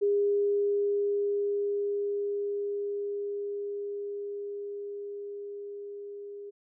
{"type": "tone with level ramp", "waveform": "sine", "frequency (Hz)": 406.3, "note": "G#4", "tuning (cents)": -38, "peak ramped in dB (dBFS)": [-22, -39], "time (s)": [0.01, 6.51], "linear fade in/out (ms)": 20, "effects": []}